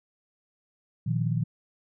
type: chord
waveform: sine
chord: Bb suspended fourth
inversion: none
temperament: equal with one note detuned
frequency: 117.56 / 155.56 / 174.61 Hz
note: Bb2 / Eb3 / F3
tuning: +15 / 0 / 0 cents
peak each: -27 / -28 / -31 dBFS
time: 1.06-1.44 s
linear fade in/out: 10 ms
effects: none